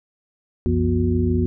sine tone cluster, 64 / 89.9 / 169.2 / 242.4 / 363.2 Hz, C2 / F#2 / E3 / B3 / F#4, -38 / -49 / +45 / -32 / -32 cents, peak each -27 / -20 / -26 / -22 / -24 dBFS, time 0.66-1.46 s, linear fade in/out 0 ms, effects none

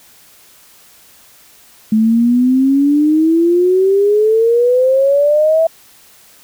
sine exponential sweep, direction up, 215.1 to 659.3 Hz, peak -8 dBFS, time 1.92-5.67 s, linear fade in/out 5 ms, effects white hiss -45 dBFS RMS until 6.43 s

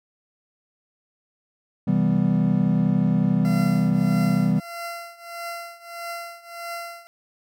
triangle chord, C major seventh, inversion none, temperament equal, 130.81 / 164.81 / 196 / 246.9 Hz, C3 / E3 / G3 / B3, 0 / 0 / 0 / 0 cents, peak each -25 / -20 / -19 / -23 dBFS, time 1.87-4.6 s, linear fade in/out 10 ms
20% pulse tone with tremolo, 684 Hz, F5, 36 cents flat, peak -24 dBFS, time 3.45-7.07 s, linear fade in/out 0 ms, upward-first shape triangle, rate 1.6 Hz, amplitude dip 90%
effects none

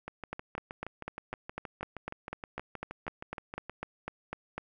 two click trains, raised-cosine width 0.5 ms, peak -21 / -24 dBFS, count 18 / 24, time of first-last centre 0.33-4.58 / 0.08-3.696 s, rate 4 / 6.36 Hz, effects none

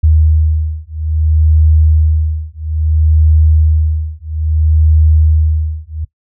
sine beating tone pair, 77.78 / 78.38 Hz, D#2 / D#2, 0 / +13 cents, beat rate 0.6 Hz, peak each -11 dBFS, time 0.03-6.05 s, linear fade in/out 10 ms, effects noise-tail reverb RT60 0.1 s tail -19 dB re dry

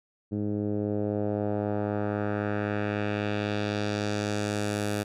10% pulse tone with low-pass filter sweep, 103.83 Hz, G#2, in tune, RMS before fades -29 dBFS, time 0.31-5.04 s, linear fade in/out 20 ms, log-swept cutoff 290 to 12000 Hz, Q 1.3, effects none

